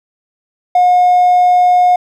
triangle tone, 720 Hz, F#5, 47 cents flat, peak -3 dBFS, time 0.75-1.96 s, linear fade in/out 5 ms, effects tanh soft clip ceiling -2 dBFS

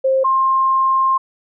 sine tone pair in turn, 530 / 1060 Hz, C5 / C6, +22 / +22 cents, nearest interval octave, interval 1200 cents, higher second, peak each -12 dBFS, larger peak neither, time 0.04-0.24 / 0.24-1.18 s, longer second, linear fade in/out 10 ms, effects none

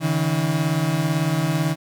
35% pulse beating tone pair, 142.3 / 160.3 Hz, C#3 / E3, +46 / -48 cents, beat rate 18 Hz, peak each -22 / -19 dBFS, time 0-1.76 s, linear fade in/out 50 ms, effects none

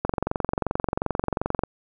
click train, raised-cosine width 1 ms, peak -9 dBFS, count 37, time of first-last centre 0.05-1.636 s, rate 22.7 Hz, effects none

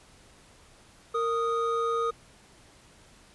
triangle tone pair together, 462.1 / 1243 Hz, A#4 / D#6, -15 / -2 cents, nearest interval octave + perfect fourth, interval 1713 cents, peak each -26 dBFS, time 1.14-2.11 s, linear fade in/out 10 ms, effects pink hiss -56 dBFS RMS until 3.34 s + resampled to 24000 Hz

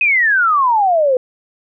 sine exponential sweep, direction down, 2558 to 493.9 Hz, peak -10 dBFS, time 0.01-1.17 s, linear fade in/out 2 ms, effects none

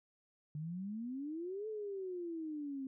sine exponential two-way sweep, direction up then down, 146.83 to 440 to 262.8 Hz, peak -39 dBFS, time 0.55-2.87 s, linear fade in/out 2 ms, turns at 1.68 s, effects none

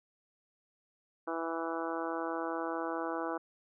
harmonic tone, 164.81 Hz, E3, in tune, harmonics 2 / 3 / 4 / 5 / 6 / 7 / 8 / 9, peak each -38 / -40 / -41 / -42 / -43 / -43 / -44 / -45 dBFS, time 1.27-3.38 s, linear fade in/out 10 ms, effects none

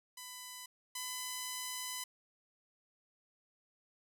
5% pulse tone pair in turn, 1000 / 1006.4 Hz, B5 / B5, +21 / +32 cents, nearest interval unison, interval 11 cents, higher second, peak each -34 / -27 dBFS, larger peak second, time 0.17-0.66 / 0.95-2.04 s, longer second, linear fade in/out 5 ms, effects none

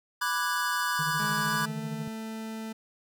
square chord, G# half-diminished seventh, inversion first, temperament equal with one note detuned, 987.8 / 1174.7 / 1480 / 1650.7 Hz, B5 / D6 / F#6 / G#6, 0 / 0 / 0 / -11 cents, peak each -33 dBFS, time 0.21-1.66 s, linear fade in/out 10 ms
triangle tone with tremolo, 154.8 Hz, D#3, 9 cents flat, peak -29 dBFS, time 0.99-2.08 s, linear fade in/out 2 ms, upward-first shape sine, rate 13 Hz, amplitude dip 75%
40% pulse tone with pitch glide, 210.7 to 221.2 Hz, G#3 to A3, +25 to +9 cents, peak -34 dBFS, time 1.19-2.73 s, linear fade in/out 10 ms, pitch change +84 cents, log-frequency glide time 1.36-1.81 s
effects none

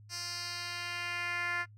10% pulse tone with band-pass filter sweep, 349.2 Hz, F4, in tune, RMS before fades -37 dBFS, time 0.09-1.66 s, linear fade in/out 50 ms, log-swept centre 5800 to 1800 Hz, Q 2.1, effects noise-tail reverb RT60 0.1 s tail -22 dB re dry + added 105 Hz sine -52 dBFS peak until 1.77 s

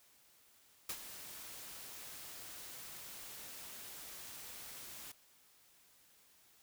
white noise with ADSR envelope, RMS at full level -39 dBFS, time 0.89-5.12 s, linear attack 5 ms, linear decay 62 ms, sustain -11 dB, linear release 6 ms, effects white hiss -67 dBFS RMS until 6.62 s

